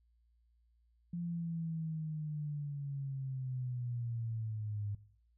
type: linear sweep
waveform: sine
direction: down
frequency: 173.8 to 101.2 Hz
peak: -36 dBFS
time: 1.13-4.95 s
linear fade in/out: 5 ms
effects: noise-tail reverb RT60 0.5 s tail -17 dB re dry + added 58 Hz sine -68 dBFS peak until 5.37 s